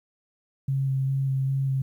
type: tone with vibrato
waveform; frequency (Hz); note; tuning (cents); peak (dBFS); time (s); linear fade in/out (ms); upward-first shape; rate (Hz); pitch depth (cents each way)
sine; 134.8; C#3; -48; -22; 0.68-1.82; 5; square; 2.5; 12
effects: 10-bit